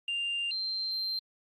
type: tone pair in turn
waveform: sine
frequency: 2794 / 4147 Hz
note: F7 / C8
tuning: 0 / -16 cents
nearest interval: perfect fifth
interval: 684 cents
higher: second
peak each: -28 / -29 dBFS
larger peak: first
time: 0.08-0.51 / 0.51-1.19 s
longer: second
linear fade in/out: 2 ms
effects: tanh soft clip ceiling -27 dBFS + Opus 24 kbps